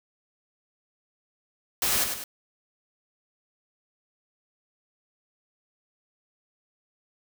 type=noise with echo; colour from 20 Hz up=white; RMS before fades=-25 dBFS; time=1.82-2.04 s; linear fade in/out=2 ms; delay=100 ms; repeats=2; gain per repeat=-6 dB; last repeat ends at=2.24 s; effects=none